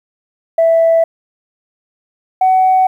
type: tone pair in turn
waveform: sine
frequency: 659.3 / 750.4 Hz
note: E5 / F#5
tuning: 0 / +24 cents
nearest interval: major second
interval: 224 cents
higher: second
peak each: -6 dBFS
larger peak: neither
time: 0.58-1.04 / 2.41-2.87 s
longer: neither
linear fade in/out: 5 ms
effects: tanh soft clip ceiling -4 dBFS + 8-bit